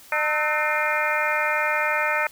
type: harmonic tone with a mistuned harmonic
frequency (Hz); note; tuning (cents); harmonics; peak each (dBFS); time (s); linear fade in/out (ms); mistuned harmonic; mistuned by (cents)
301.9; D4; +48; 2 / 3 / 4 / 5 / 6 / 7 / 8; -28 / -28 / -28 / -28 / -28 / -28 / -28; 0.12-2.27; 2; 4; +120
effects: white hiss -48 dBFS RMS until 2.31 s